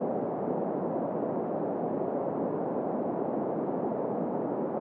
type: band-pass noise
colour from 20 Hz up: white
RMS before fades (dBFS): -31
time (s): 0-4.8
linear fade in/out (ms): 20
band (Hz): 170 to 680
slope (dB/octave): 24
effects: none